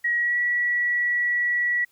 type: tone with pitch glide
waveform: sine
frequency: 1905 to 1938.3 Hz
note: A#6 to B6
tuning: +37 to -33 cents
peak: -20 dBFS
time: 0.04-1.85 s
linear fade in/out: 10 ms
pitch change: +30 cents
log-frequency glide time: 0.17-0.38 s
effects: white hiss -64 dBFS RMS until 1.91 s